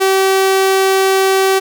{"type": "tone", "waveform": "sawtooth", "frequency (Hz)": 384.1, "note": "G4", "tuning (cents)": -35, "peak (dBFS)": -6, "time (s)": [0, 1.6], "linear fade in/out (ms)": 20, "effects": []}